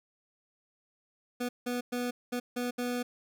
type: tone bursts at uneven times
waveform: 25% pulse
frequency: 245.3 Hz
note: B3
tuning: 12 cents flat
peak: -27 dBFS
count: 6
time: 1.4-1.49 / 1.66-1.81 / 1.92-2.11 / 2.32-2.4 / 2.56-2.71 / 2.78-3.03 s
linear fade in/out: 10 ms
effects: none